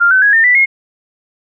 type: tone with pitch steps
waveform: sine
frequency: 1396.9 / 1523.3 / 1661.2 / 1811.6 / 1975.5 / 2154 Hz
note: F6 / F#6 / G#6 / A#6 / B6 / C7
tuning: 0 / +50 / 0 / -50 / 0 / +50 cents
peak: -6 dBFS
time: 0-0.66 s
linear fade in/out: 20 ms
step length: 110 ms
effects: none